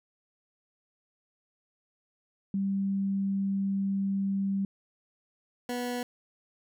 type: tone pair in turn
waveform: sine / 20% pulse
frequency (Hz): 196 / 245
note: G3 / B3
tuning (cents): 0 / -14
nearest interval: major third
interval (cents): 386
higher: second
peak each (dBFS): -26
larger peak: neither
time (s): 2.54-4.65 / 5.69-6.03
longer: first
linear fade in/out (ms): 2
effects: none